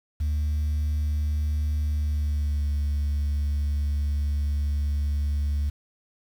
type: tone with pitch glide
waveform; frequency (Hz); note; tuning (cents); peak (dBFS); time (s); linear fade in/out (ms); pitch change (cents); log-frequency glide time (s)
sine; 74.9 to 72.39; D2 to D2; +35 to -24; -20; 0.2-5.7; 10; -59; 1.98-2.67
effects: tanh soft clip ceiling -21 dBFS + 8-bit